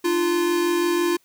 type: tone pair together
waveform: square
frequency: 300.8 / 346.8 Hz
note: D4 / F4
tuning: +42 / -12 cents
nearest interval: major second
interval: 246 cents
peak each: -28 / -20 dBFS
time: 0.04-1.17 s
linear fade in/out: 10 ms
effects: white hiss -62 dBFS RMS until 1.24 s